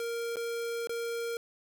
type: tone with dropouts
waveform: square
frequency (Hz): 466.2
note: A#4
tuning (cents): 0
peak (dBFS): -33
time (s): 0-1.37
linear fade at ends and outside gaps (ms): 1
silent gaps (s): 0.358-0.368 / 0.872-0.894
effects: none